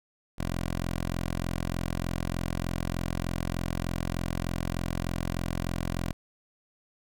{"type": "tone", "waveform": "10% pulse", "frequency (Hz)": 43.31, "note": "F1", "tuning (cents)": -14, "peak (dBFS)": -21, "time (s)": [0.38, 6.13], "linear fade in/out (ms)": 10, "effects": []}